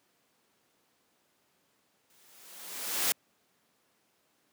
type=noise with exponential growth; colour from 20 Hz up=white; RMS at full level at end=-26 dBFS; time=2.1-3.12 s; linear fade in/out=0 ms; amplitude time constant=220 ms; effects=pink hiss -71 dBFS RMS until 4.52 s + high-pass 200 Hz 12 dB/octave